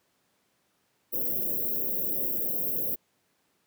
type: band-stop noise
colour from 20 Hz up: white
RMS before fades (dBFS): -29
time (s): 1.12-2.96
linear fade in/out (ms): 20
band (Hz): 590 to 13000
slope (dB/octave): 48
effects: pink hiss -71 dBFS RMS until 3.66 s + high-pass 150 Hz 12 dB/octave